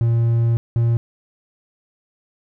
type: tone pair in turn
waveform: triangle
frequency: 116.3 / 116.77 Hz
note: A#2 / A#2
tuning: -4 / +3 cents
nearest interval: unison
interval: 7 cents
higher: second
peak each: -12 dBFS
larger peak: neither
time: 0.01-0.57 / 0.76-0.97 s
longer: first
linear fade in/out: 0 ms
effects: none